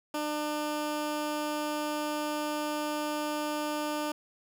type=tone; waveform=15% pulse; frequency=300 Hz; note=D4; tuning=37 cents sharp; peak=-24 dBFS; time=0.14-4.12 s; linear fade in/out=5 ms; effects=none